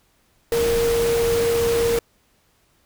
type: tone in noise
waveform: sine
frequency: 466.2 Hz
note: A#4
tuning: in tune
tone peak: -17 dBFS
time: 0.52-1.99 s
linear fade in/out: 2 ms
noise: pink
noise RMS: -27 dBFS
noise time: 0.52-1.99 s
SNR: +7 dB
effects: pink hiss -62 dBFS RMS until 2.85 s